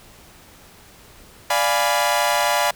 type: chord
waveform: sawtooth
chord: D diminished seventh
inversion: none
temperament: equal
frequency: 587.3 / 698.5 / 830.6 / 987.8 Hz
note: D5 / F5 / Ab5 / Cb6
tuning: 0 / 0 / 0 / 0 cents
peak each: -19 dBFS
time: 1.5-2.71 s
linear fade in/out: 5 ms
effects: pink hiss -47 dBFS RMS until 2.75 s